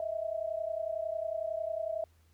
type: tone pair together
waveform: sine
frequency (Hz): 632 / 663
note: D#5 / E5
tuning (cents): +27 / +10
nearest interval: minor second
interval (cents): 83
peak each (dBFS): -35 / -35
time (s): 0-2.04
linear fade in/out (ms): 2
effects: added 81 Hz sine -62 dBFS peak until 2.33 s + pink hiss -71 dBFS RMS until 2.33 s